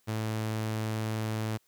sawtooth tone, 109.6 Hz, A2, 6 cents flat, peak -26 dBFS, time 0.07-1.58 s, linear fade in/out 20 ms, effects white hiss -70 dBFS RMS until 1.67 s

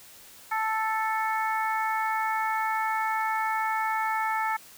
harmonic tone, 440 Hz, A4, in tune, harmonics 2 / 3 / 4 / 5, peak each -27 / -31 / -33 / -35 dBFS, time 0.51-4.57 s, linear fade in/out 10 ms, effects white hiss -50 dBFS RMS until 4.77 s

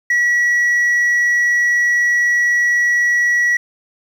sine tone, 1932 Hz, B6, 39 cents flat, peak -9 dBFS, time 0.1-3.57 s, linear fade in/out 5 ms, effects tanh soft clip ceiling -11 dBFS + 7-bit

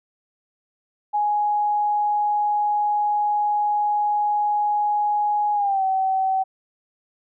sine tone with pitch glide, 833 to 763.9 Hz, G#5 to G5, +5 to -45 cents, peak -18 dBFS, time 1.13-6.44 s, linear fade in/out 20 ms, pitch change -150 cents, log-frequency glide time 5.54-5.83 s, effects none

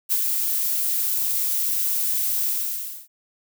violet noise with ADSR envelope, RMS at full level -20 dBFS, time 0.09-3.08 s, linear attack 31 ms, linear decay 52 ms, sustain -3 dB, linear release 610 ms, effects none

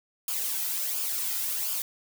blue noise with flanger, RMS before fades -30 dBFS, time 0.28-1.82 s, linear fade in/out 2 ms, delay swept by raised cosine 0.5 to 1.8 ms, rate 1.4 Hz, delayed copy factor -0.55, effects none

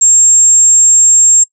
sine tone, 7500 Hz, A#8, 10 cents sharp, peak -4 dBFS, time 0.01-1.44 s, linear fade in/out 10 ms, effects noise-tail reverb RT60 0.1 s tail -21 dB re dry

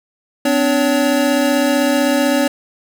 square tone cluster, 256.1 / 291.9 / 565 Hz, C4 / D4 / C#5, -37 / -10 / +33 cents, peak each -18 dBFS, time 0.45-2.48 s, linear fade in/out 5 ms, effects none

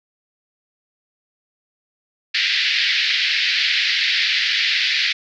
pink band-pass noise, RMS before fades -19 dBFS, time 2.34-5.13 s, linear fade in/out 10 ms, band 1800 to 4800 Hz, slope 48 dB/octave, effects none

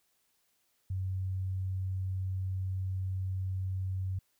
sine tone, 94.2 Hz, F#2, 32 cents sharp, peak -31 dBFS, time 0.9-4.19 s, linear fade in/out 5 ms, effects white hiss -74 dBFS RMS until 4.39 s

